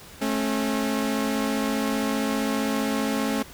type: tone pair together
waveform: sawtooth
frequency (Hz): 216.3 / 271.5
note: A3 / C#4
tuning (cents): -29 / -36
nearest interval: major third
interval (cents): 393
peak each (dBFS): -22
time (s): 0.21-3.43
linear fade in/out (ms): 10
effects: pink hiss -45 dBFS RMS until 3.53 s